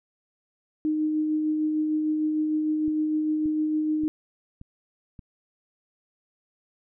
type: tone with tremolo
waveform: sine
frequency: 308.1 Hz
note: D#4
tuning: 17 cents flat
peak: -21 dBFS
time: 0.85-4.08 s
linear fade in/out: 0 ms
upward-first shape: sine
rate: 6.6 Hz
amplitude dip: 25%
type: click train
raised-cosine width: 5 ms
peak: -30 dBFS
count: 5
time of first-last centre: 2.88-5.192 s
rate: 1.73 Hz
effects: none